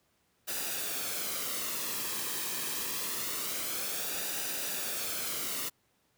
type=noise with flanger; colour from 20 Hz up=white; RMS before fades=-35 dBFS; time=0.47-5.7 s; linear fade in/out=20 ms; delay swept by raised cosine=0.92 to 1.43 ms; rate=0.25 Hz; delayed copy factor=-0.5; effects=pink hiss -72 dBFS RMS until 6.17 s + high-pass 80 Hz 12 dB/octave